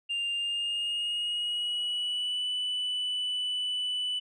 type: tone with pitch glide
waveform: sine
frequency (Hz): 2798 to 2982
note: F7 to F#7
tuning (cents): +3 to +13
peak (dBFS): -26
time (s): 0.09-4.2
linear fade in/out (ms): 20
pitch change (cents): +110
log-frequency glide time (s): 0.33-2.48
effects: tanh soft clip ceiling -27 dBFS